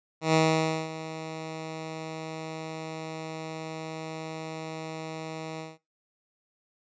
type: tone with ADSR envelope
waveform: 10% pulse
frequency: 159.4 Hz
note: D#3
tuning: 42 cents sharp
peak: -11 dBFS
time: 0.21-5.78 s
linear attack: 130 ms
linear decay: 540 ms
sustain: -16 dB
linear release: 190 ms
effects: noise-tail reverb RT60 0.2 s tail -17 dB re dry + resampled to 16000 Hz